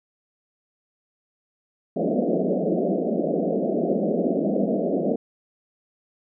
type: band-pass noise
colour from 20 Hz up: pink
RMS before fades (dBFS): -23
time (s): 1.96-5.16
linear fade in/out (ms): 5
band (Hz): 170 to 680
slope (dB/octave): 96
effects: none